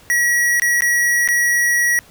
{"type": "tone with dropouts", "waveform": "square", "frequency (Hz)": 1918, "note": "A#6", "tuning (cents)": 49, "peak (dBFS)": -14, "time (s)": [0.1, 1.99], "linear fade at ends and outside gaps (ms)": 0, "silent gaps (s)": [[0.598, 0.62], [0.807, 0.821], [1.276, 1.287]], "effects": ["pink hiss -47 dBFS RMS until 2.1 s"]}